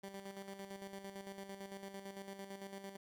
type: tone with tremolo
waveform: 15% pulse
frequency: 196 Hz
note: G3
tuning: in tune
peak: -39 dBFS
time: 0.03-2.97 s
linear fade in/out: 10 ms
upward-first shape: square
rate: 8.9 Hz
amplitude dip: 55%
effects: none